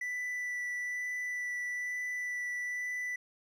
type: tone with vibrato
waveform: triangle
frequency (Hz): 1975.5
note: B6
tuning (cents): 0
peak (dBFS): -32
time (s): 0.01-3.16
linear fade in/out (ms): 5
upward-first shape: sine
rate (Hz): 1.1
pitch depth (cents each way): 9
effects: none